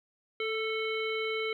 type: harmonic tone with a mistuned harmonic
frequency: 440 Hz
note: A4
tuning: in tune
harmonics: 1 / 3 / 5 / 7 / 9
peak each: -32 / -40 / -35 / -40 / -45 dBFS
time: 0.4-1.53 s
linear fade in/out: 2 ms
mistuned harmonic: 3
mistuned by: +17 cents
effects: 11-bit